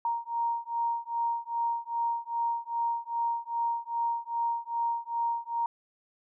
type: beating tone pair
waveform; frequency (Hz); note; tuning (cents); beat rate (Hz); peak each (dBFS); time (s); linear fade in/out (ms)
sine; 932.3 / 934.8; A#5 / A#5; 0 / +5; 2.5; -31; 0.05-5.66; 2
effects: none